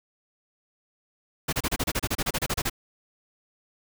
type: noise bursts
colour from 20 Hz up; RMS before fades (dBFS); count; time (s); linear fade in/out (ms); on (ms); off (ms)
pink; -26; 16; 1.48-2.698; 10; 48; 30
effects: none